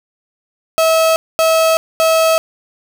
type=tone bursts; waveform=35% pulse; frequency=647 Hz; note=E5; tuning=32 cents flat; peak=-8 dBFS; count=3; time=0.78-2.38 s; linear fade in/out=0 ms; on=380 ms; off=230 ms; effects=none